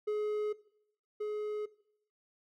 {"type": "tone pair in turn", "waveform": "triangle", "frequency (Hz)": [422.2, 422.2], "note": ["G#4", "G#4"], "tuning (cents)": [29, 29], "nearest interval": "unison", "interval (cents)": 0, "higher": "neither", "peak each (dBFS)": [-28, -31], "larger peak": "first", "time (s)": [[0.07, 0.53], [1.2, 1.66]], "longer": "neither", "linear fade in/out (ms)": 10, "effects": ["noise-tail reverb RT60 0.7 s tail -19 dB re dry"]}